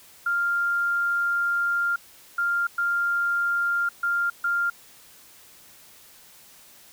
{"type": "tone bursts at uneven times", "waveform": "sine", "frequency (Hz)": 1396.9, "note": "F6", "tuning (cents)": 0, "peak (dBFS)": -21, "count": 5, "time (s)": [[0.26, 1.96], [2.38, 2.67], [2.78, 3.89], [4.03, 4.3], [4.44, 4.7]], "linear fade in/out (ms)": 5, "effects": ["white hiss -51 dBFS RMS until 6.92 s"]}